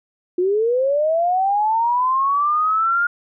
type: linear sweep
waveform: sine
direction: up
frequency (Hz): 349.2 to 1423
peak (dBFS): -15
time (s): 0.38-3.07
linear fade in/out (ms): 5
effects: none